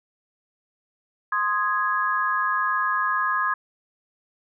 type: chord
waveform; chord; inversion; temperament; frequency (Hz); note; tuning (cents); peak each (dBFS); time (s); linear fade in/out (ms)
sine; Ab major; first; equal; 1046.5 / 1244.5 / 1661.2; C6 / Eb6 / Ab6; 0 / 0 / 0; -25; 1.32-3.54; 5
effects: none